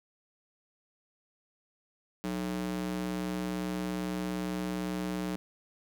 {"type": "tone with high-pass filter", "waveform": "square", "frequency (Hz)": 61.2, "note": "B1", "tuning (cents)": -15, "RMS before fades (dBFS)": -34, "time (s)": [2.24, 5.36], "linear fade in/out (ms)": 0, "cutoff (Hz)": 220, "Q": 2.2, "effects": []}